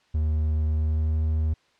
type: tone with pitch glide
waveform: triangle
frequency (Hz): 77.2 to 78.37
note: D#2 to D#2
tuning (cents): -13 to +13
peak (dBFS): -19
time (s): 0.14-1.54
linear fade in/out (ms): 10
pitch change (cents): +26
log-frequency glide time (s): 0.68-1.2
effects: white hiss -63 dBFS RMS until 1.79 s + low-pass 4000 Hz 12 dB/octave